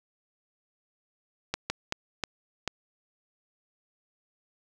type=slowing click train; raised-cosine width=0.2 ms; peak=-11 dBFS; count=5; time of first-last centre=1.54-2.677 s; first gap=160 ms; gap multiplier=1.4; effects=none